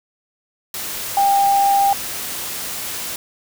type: tone in noise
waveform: sine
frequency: 796 Hz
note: G5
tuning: 26 cents sharp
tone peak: -12 dBFS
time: 1.17-1.93 s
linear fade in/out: 2 ms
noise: white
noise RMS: -27 dBFS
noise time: 0.74-3.16 s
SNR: +12 dB
effects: none